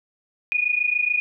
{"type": "tone pair together", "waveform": "sine", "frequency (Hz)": [2445, 2472], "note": ["D#7", "D#7"], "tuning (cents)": [-31, -12], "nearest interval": "unison", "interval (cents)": 19, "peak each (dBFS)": -22, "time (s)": [0.52, 1.2], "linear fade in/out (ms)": 0, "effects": []}